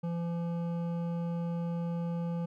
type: tone with hard clipping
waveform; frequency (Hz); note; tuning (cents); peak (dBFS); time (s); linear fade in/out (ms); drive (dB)
sine; 170.1; F3; -45; -33; 0.03-2.46; 10; 11
effects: none